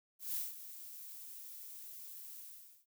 violet noise with ADSR envelope, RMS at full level -37 dBFS, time 0.19-2.86 s, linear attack 160 ms, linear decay 180 ms, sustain -13 dB, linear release 470 ms, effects noise-tail reverb RT60 0.1 s tail -26 dB re dry

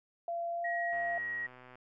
sine tone with pitch glide, 683 to 688.5 Hz, F5 to F5, -39 to -25 cents, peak -33 dBFS, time 0.28-1.18 s, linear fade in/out 2 ms, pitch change +14 cents, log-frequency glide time 0.5-0.63 s
sine tone, 1899 Hz, A#6, 32 cents sharp, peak -34 dBFS, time 0.64-1.47 s, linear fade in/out 10 ms
click train, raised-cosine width 0.5 ms, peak -38 dBFS, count 105, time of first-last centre 0.93-1.755 s, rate 126 Hz
effects none

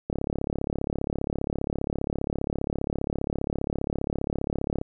click train, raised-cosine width 2 ms, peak -14 dBFS, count 166, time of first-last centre 0.1-4.814 s, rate 35 Hz, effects none

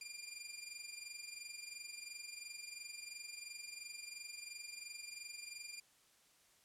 15% pulse tone with amplitude modulation, 2397 Hz, D7, 35 cents sharp, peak -38 dBFS, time 0.01-5.8 s, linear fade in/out 2 ms, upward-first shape sine, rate 22.9 Hz, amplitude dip 65%, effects white hiss -70 dBFS RMS until 6.64 s + low-pass 11000 Hz 12 dB/octave

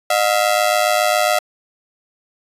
sawtooth ring-modulated tone, 665 Hz, E5, 15 cents sharp, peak -7 dBFS, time 0.1-1.39 s, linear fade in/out 5 ms, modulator 53.6 Hz, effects resampled to 32000 Hz

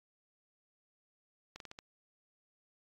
slowing click train, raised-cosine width 0.2 ms, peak -29 dBFS, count 5, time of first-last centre 1.56-1.789 s, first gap 42 ms, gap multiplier 1.21, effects AAC 32 kbps

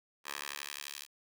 10% pulse tone with high-pass filter sweep, 71.7 Hz, D2, 41 cents flat, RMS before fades -43 dBFS, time 0.24-1.07 s, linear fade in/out 50 ms, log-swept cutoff 1200 to 3500 Hz, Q 0.79, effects none

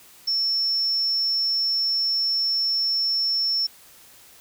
sine tone, 5400 Hz, E8, 41 cents sharp, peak -20 dBFS, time 0.27-3.67 s, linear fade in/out 10 ms, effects white hiss -50 dBFS RMS until 4.4 s

